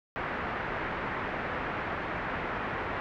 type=low-pass noise; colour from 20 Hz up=white; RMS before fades=-34 dBFS; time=0.16-3 s; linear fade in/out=0 ms; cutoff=1900 Hz; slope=24 dB/octave; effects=none